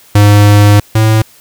square tone pair in turn, 103.1 / 109.76 Hz, G#2 / A2, -12 / -4 cents, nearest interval minor second, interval 108 cents, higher second, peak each -3 / -6 dBFS, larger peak first, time 0.15-0.8 / 0.95-1.22 s, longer first, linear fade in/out 5 ms, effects white hiss -42 dBFS RMS until 1.4 s

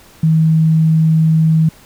sine tone, 159.6 Hz, D#3, 44 cents sharp, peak -8 dBFS, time 0.23-1.69 s, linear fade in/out 5 ms, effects pink hiss -44 dBFS RMS until 1.85 s

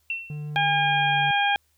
sine tone with exponential decay, 2706 Hz, E7, 45 cents sharp, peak -23 dBFS, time 0.1-0.5 s, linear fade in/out 2 ms, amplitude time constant 85 ms
triangle tone with pitch glide, 149.3 to 145.3 Hz, D3 to D3, +29 to -18 cents, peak -28 dBFS, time 0.3-1.31 s, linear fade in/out 2 ms, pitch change -47 cents, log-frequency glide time 0.61-1.17 s
harmonic tone, 810 Hz, G#5, 43 cents flat, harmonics 1 / 2 / 3 / 4, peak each -22 / -25 / -27 / -28 dBFS, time 0.56-1.56 s, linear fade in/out 0 ms
effects added 76 Hz sine -68 dBFS peak until 1.77 s + white hiss -68 dBFS RMS until 1.77 s

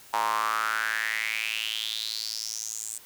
square tone with high-pass filter sweep, 55 Hz, A1, in tune, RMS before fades -30 dBFS, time 0.13-2.98 s, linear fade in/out 5 ms, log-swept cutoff 890 to 8100 Hz, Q 6, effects white hiss -51 dBFS RMS until 3.05 s

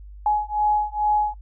sine beating tone pair, 840 / 842.3 Hz, G#5 / G#5, +19 / +24 cents, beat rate 2.3 Hz, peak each -22 dBFS, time 0.26-1.34 s, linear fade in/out 2 ms, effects noise-tail reverb RT60 0.1 s tail -19 dB re dry + added 50 Hz sine -38 dBFS peak until 1.41 s

